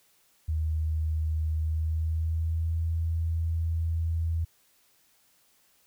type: tone with pitch glide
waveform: sine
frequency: 78.6 to 82.13 Hz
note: D#2 to E2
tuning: +18 to -6 cents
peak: -25 dBFS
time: 0.48-4.45 s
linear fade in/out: 10 ms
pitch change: +76 cents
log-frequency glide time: 1.59-2.79 s
effects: white hiss -65 dBFS RMS until 5.86 s